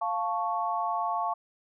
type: chord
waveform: sine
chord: F augmented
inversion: none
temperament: equal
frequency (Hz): 698.5 / 880 / 1108.7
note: F5 / A5 / C#6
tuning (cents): 0 / 0 / 0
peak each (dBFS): -31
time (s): 0.01-1.34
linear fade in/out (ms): 10
effects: none